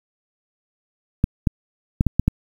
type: clicks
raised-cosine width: 5 ms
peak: -3 dBFS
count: 6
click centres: 1.241 / 1.472 / 2.009 / 2.067 / 2.196 / 2.28 s
effects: 7-bit